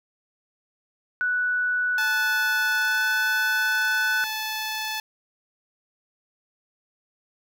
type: tone with pitch glide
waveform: sine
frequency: 1480 to 1494.6 Hz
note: F#6 to F#6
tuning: 0 to +17 cents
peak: -21 dBFS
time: 1.21-4.24 s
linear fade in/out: 0 ms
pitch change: +17 cents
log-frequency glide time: 2.78-3.02 s
type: tone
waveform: 10% pulse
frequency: 869 Hz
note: A5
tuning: 22 cents flat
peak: -19 dBFS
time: 1.98-5 s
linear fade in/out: 2 ms
effects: none